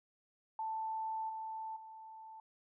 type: tone with level steps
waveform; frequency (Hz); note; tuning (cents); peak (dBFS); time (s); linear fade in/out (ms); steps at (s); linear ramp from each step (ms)
sine; 883; A5; +6; -36 / -40 / -49; 0.59-2.4; 2; 1.29 / 1.76; 5
effects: none